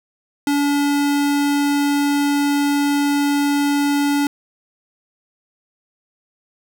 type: tone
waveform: square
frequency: 286.3 Hz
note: D4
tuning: 44 cents flat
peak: -16 dBFS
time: 0.47-4.27 s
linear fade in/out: 2 ms
effects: none